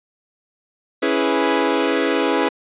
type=chord; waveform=sawtooth; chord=C# minor seventh; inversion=none; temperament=equal; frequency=277.2 / 329.6 / 415.3 / 493.9 Hz; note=C#4 / E4 / G#4 / B4; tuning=0 / 0 / 0 / 0 cents; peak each=-18 dBFS; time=1.02-2.49 s; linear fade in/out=10 ms; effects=resampled to 8000 Hz